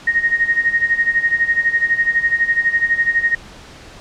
sine tone with tremolo, 1864.7 Hz, A#6, in tune, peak -10 dBFS, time 0.07-3.35 s, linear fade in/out 5 ms, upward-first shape sine, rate 12 Hz, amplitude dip 80%, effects pink hiss -39 dBFS RMS until 4 s + low-pass 6000 Hz 12 dB/octave

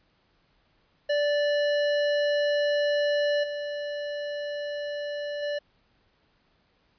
square tone with level steps, 584 Hz, D5, 10 cents flat, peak -23 / -31 / -28 dBFS, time 1.09-5.59 s, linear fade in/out 10 ms, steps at 3.43 / 5.42 s, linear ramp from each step 10 ms, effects pink hiss -67 dBFS RMS until 6.98 s + resampled to 11025 Hz

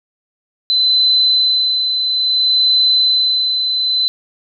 sine tone with tremolo, 4035 Hz, B7, 36 cents sharp, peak -9 dBFS, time 0.7-4.08 s, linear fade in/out 0 ms, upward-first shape sine, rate 0.59 Hz, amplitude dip 45%, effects none

